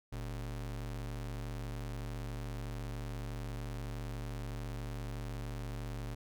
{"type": "ring-modulated tone", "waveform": "square", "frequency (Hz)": 82.41, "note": "E2", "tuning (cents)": 0, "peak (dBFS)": -36, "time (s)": [0.12, 6.15], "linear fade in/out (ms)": 10, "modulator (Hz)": 35.4, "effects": []}